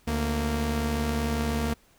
sawtooth tone pair together, 72.8 / 231.1 Hz, D2 / A#3, -15 / -15 cents, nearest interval octave + minor sixth, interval 2000 cents, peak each -24 dBFS, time 0.07-1.74 s, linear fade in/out 10 ms, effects pink hiss -61 dBFS RMS until 1.98 s

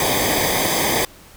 pink noise with comb filter, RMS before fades -19 dBFS, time 0-1.05 s, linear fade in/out 2 ms, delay 0.72 ms, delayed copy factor -0.8, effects pink hiss -45 dBFS RMS until 1.36 s

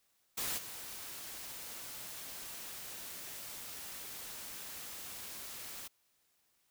white noise with level steps, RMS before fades -37 / -46 dBFS, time 0.37-5.88 s, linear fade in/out 10 ms, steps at 0.57 s, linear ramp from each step 20 ms, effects white hiss -75 dBFS RMS until 6.7 s

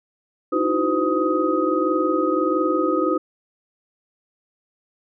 sine tone cluster, 304.6 / 326.1 / 370.5 / 510 / 1255 Hz, D#4 / E4 / F#4 / C5 / D#6, -37 / -19 / +2 / -44 / +15 cents, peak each -24 dBFS, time 0.52-3.18 s, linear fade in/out 10 ms, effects none

